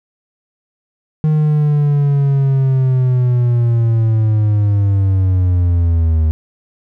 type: linear sweep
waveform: triangle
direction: down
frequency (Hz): 155.1 to 77.78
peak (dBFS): -8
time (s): 1.24-6.31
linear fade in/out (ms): 0
effects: none